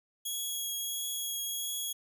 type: tone with vibrato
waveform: 10% pulse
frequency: 3322 Hz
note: G#7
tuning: in tune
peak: -26 dBFS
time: 0.25-1.93 s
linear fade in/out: 10 ms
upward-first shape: triangle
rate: 1.5 Hz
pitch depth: 12 cents each way
effects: none